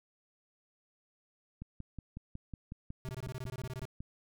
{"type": "click train", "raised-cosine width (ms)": 5, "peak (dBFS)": -30, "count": 14, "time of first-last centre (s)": [1.62, 4.005], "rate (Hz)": 5.45}
{"type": "tone bursts", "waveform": "square", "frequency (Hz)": 128.9, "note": "C3", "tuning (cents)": -26, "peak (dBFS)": -39, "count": 14, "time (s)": [3.05, 3.853], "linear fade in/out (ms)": 0, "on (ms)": 36, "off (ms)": 23}
{"effects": []}